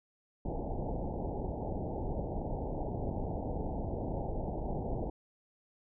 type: low-pass noise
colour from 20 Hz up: pink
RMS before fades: -36 dBFS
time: 0.45-5.1 s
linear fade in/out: 5 ms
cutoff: 880 Hz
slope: 96 dB/octave
effects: none